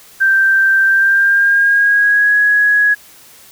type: tone with pitch glide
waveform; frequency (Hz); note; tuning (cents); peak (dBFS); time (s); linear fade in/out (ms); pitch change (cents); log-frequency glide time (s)
sine; 1568 to 1670.9; G6 to G#6; 0 to +10; -8; 0.2-2.95; 20; +110; 0.85-2.36
effects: white hiss -42 dBFS RMS until 3.51 s